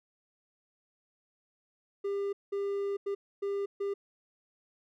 triangle tone bursts at uneven times, 399.6 Hz, G4, 33 cents sharp, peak -28 dBFS, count 5, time 2.04-2.33 / 2.52-2.97 / 3.06-3.15 / 3.42-3.66 / 3.8-3.94 s, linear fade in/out 10 ms, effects none

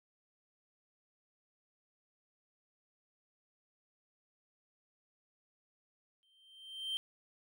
triangle tone with exponential growth, 3136 Hz, G7, in tune, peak -31 dBFS, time 6.23-6.97 s, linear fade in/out 0 ms, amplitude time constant 160 ms, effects none

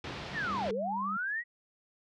pink low-pass noise, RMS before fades -40 dBFS, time 0.04-0.71 s, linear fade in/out 2 ms, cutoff 4500 Hz, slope 24 dB/octave
sine linear two-way sweep, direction down then up, 1957 to 415.3 to 1957 Hz, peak -31 dBFS, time 0.33-1.44 s, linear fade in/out 50 ms, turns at 0.72 s
sine tone, 197.6 Hz, G3, 14 cents sharp, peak -38 dBFS, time 0.47-1.17 s, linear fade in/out 5 ms
effects high-pass 80 Hz 12 dB/octave

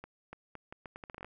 accelerating click train, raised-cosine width 0.5 ms, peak -29 dBFS, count 13, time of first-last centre 0.04-1.246 s, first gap 290 ms, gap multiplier 0.77, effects none

